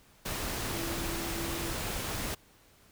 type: tone in noise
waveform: sine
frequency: 334.9 Hz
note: E4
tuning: 27 cents sharp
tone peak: -39 dBFS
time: 0.73-1.74 s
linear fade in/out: 10 ms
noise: pink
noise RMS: -35 dBFS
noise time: 0.25-2.35 s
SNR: -7 dB
effects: pink hiss -61 dBFS RMS until 2.91 s